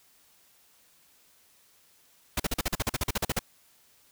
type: noise bursts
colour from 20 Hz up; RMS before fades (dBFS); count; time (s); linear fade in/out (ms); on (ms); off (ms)
pink; -27; 15; 2.37-3.392; 5; 28; 43
effects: white hiss -62 dBFS RMS until 4.11 s